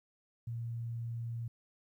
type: tone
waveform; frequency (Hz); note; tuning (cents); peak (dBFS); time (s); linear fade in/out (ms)
sine; 116.54; A#2; 0; -36; 0.47-1.48; 5
effects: 12-bit